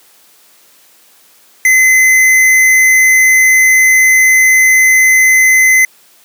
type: tone with hard clipping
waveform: sine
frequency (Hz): 2044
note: C7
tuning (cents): -41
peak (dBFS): -6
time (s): 1.65-5.85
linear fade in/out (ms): 2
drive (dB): 16
effects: white hiss -46 dBFS RMS until 6.24 s + high-pass 200 Hz 12 dB/octave